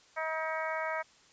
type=harmonic tone; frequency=318 Hz; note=D#4; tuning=38 cents sharp; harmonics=2 / 3 / 4 / 5 / 6 / 7; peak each=-36 / -38 / -39 / -40 / -41 / -41 dBFS; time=0.16-1.03 s; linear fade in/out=20 ms; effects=white hiss -61 dBFS RMS until 1.32 s + resampled to 16000 Hz